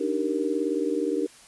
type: chord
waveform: sine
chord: Eb major seventh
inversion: third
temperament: just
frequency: 291.7 / 311.1 / 388.9 / 466.7 Hz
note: D4 / Eb4 / G4 / Bb4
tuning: -12 / 0 / -14 / +2 cents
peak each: -29 dBFS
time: 0-1.27 s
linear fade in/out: 10 ms
effects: white hiss -51 dBFS RMS until 1.47 s + resampled to 24000 Hz